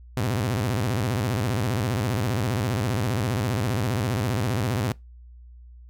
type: tone with vibrato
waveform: sawtooth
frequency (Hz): 112.7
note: A2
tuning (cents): +42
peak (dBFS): -19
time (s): 0.17-4.92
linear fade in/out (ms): 0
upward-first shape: square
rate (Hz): 15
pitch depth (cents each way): 220
effects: noise-tail reverb RT60 0.2 s tail -23 dB re dry + added 60 Hz sine -43 dBFS peak until 5.89 s